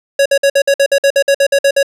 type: tone bursts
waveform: square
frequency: 556 Hz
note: C#5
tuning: 5 cents sharp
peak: -8 dBFS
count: 14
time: 0.19-1.83 s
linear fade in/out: 5 ms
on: 67 ms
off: 54 ms
effects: low-pass 11000 Hz 12 dB/octave